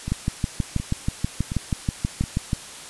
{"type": "two click trains", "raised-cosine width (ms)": 5, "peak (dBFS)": [-9, -15], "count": [16, 4], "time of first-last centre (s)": [[0.12, 2.532], [0.08, 2.238]], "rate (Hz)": [6.22, 1.39], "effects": ["white hiss -39 dBFS RMS until 2.89 s", "resampled to 24000 Hz"]}